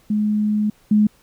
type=tone pair in turn; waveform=sine; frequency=211 / 211 Hz; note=G#3 / G#3; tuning=+28 / +28 cents; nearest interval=unison; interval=0 cents; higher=neither; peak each=-16 / -11 dBFS; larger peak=second; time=0.1-0.7 / 0.91-1.07 s; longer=first; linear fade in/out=5 ms; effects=pink hiss -56 dBFS RMS until 1.22 s